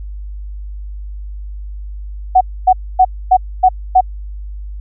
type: tone bursts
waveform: sine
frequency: 745 Hz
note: F#5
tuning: 12 cents sharp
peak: -4 dBFS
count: 6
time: 2.35-4.01 s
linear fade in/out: 10 ms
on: 60 ms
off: 260 ms
effects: added 50 Hz sine -24 dBFS peak until 4.8 s